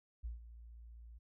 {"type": "tone with ADSR envelope", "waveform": "sine", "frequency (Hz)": 57.6, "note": "A#1", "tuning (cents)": -20, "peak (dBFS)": -38, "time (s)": [0.23, 1.19], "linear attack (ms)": 21, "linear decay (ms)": 140, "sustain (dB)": -13, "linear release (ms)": 17, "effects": []}